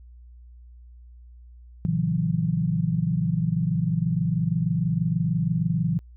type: chord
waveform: sine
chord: F# dominant seventh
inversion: first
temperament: equal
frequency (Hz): 116.54 / 138.59 / 164.81 / 185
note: A#2 / C#3 / E3 / F#3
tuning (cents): 0 / 0 / 0 / 0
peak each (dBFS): -29 / -29 / -23 / -29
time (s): 1.85-5.99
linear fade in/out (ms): 0
effects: added 60 Hz sine -44 dBFS peak until 6.16 s